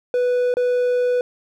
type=tone with dropouts; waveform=triangle; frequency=493.9 Hz; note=B4; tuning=in tune; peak=-14 dBFS; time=0.14-1.21 s; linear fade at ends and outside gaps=1 ms; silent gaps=0.54-0.569 s; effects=none